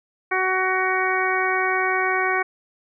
harmonic tone, 374.2 Hz, F#4, 20 cents sharp, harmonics 1 / 2 / 3 / 4 / 5 / 6, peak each -26 / -26 / -26 / -26 / -26 / -26 dBFS, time 0.31-2.43 s, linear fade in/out 10 ms, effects none

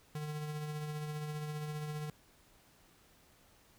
square tone with tremolo, 151 Hz, D3, 48 cents sharp, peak -37 dBFS, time 0.15-2.1 s, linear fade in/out 2 ms, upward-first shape triangle, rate 15 Hz, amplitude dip 40%, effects pink hiss -65 dBFS RMS until 3.78 s

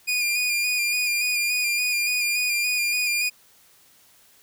sawtooth tone with vibrato, 2434 Hz, D#7, 39 cents flat, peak -18 dBFS, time 0.07-3.3 s, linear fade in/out 20 ms, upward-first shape square, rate 3.5 Hz, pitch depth 25 cents each way, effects white hiss -56 dBFS RMS until 4.42 s

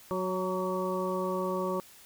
harmonic tone with a mistuned harmonic, 185 Hz, F#3, in tune, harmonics 1 / 2 / 3 / 5 / 6, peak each -35 / -33 / -34 / -38 / -36 dBFS, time 0.11-1.8 s, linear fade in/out 0 ms, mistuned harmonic 6, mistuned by +35 cents, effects white hiss -54 dBFS RMS until 2.05 s

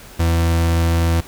40% pulse tone, 83.5 Hz, E2, 23 cents sharp, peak -13 dBFS, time 0.19-1.21 s, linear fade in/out 10 ms, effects pink hiss -40 dBFS RMS until 1.27 s

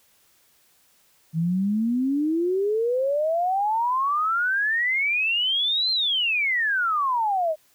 sine exponential two-way sweep, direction up then down, 157.5 to 4186 to 604 Hz, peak -20 dBFS, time 1.33-7.56 s, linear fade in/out 50 ms, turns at 5.91 s, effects white hiss -61 dBFS RMS until 7.74 s

